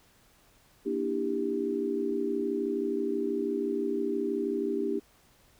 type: chord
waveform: sine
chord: E half-diminished seventh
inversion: second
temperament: just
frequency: 237.3 / 296.7 / 329.6 / 395.6 Hz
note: Bb3 / D4 / E4 / G4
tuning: +31 / +18 / 0 / +16 cents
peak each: -35 / -33 / -36 / -30 dBFS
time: 0.85-5 s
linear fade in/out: 20 ms
effects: pink hiss -62 dBFS RMS until 5.59 s